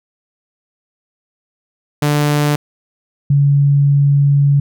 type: tone pair in turn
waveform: sawtooth / sine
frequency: 147.4 / 141.69 Hz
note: D3 / C#3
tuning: +7 / +38 cents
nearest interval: minor second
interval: 69 cents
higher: first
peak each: -8 dBFS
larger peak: neither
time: 2.02-2.56 / 3.3-4.6 s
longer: second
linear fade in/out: 5 ms
effects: none

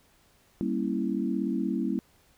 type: chord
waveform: sine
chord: G diminished seventh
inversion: none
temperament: equal with one note detuned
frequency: 196 / 233.1 / 274 / 329.6 Hz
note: G3 / Bb3 / Db4 / Fb4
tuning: 0 / 0 / -20 / 0 cents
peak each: -31 / -31 / -32 / -32 dBFS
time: 0.61-1.99 s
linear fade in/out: 0 ms
effects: pink hiss -63 dBFS RMS until 2.37 s

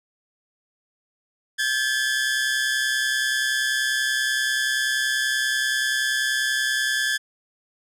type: tone pair together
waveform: sawtooth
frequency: 1587.6 / 1718 Hz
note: G6 / A6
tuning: +22 / -42 cents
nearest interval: minor second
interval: 136 cents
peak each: -22 / -19 dBFS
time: 1.58-7.18 s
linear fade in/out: 20 ms
effects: low-pass 11000 Hz 12 dB/octave

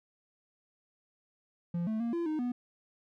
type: tone with pitch steps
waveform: triangle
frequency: 172.2 / 219 / 233.7 / 340.5 / 309.7 / 245.2 Hz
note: F3 / A3 / A#3 / F4 / D#4 / B3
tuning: -24 / -8 / +5 / -44 / -8 / -12 cents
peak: -28 dBFS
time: 1.74-2.52 s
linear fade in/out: 5 ms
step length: 130 ms
effects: none

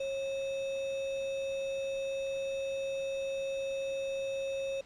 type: tone with sample-and-hold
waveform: sine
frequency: 544 Hz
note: C#5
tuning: 33 cents flat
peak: -32 dBFS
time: 0-4.81 s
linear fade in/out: 5 ms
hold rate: 3150 Hz
effects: pink hiss -57 dBFS RMS until 4.85 s + low-pass 5000 Hz 12 dB/octave

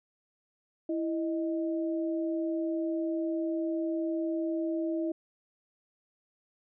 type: tone pair together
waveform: sine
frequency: 329.7 / 622.3 Hz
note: E4 / D#5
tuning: 0 / 0 cents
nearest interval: major seventh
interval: 1100 cents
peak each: -29 / -36 dBFS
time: 0.89-5.12 s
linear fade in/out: 5 ms
effects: none

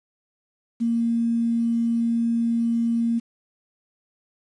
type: tone with quantisation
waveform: sine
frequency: 232.1 Hz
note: A#3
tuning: 7 cents flat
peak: -19 dBFS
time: 0.8-3.2 s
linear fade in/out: 20 ms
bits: 8
effects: resampled to 22050 Hz

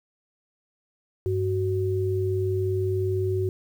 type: tone pair together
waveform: sine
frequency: 98.8 / 373 Hz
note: G2 / F#4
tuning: +14 / +14 cents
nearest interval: octave + major seventh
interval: 2300 cents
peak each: -25 dBFS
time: 1.26-3.49 s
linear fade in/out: 0 ms
effects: 9-bit

